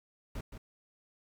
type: noise with echo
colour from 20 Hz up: brown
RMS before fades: -39 dBFS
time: 0.35-0.41 s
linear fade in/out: 5 ms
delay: 170 ms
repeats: 1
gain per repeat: -7 dB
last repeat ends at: 0.58 s
effects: none